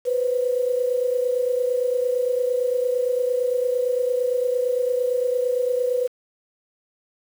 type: tone pair together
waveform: sine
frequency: 493.9 / 522.7 Hz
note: B4 / C5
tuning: 0 / -2 cents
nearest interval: minor second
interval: 98 cents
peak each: -20 / -26 dBFS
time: 0.05-6.08 s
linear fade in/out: 20 ms
effects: 7-bit